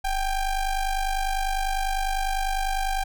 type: ring-modulated tone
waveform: square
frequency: 399 Hz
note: G4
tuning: 31 cents sharp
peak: -21 dBFS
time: 0.04-3.04 s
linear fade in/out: 10 ms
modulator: 374 Hz
effects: none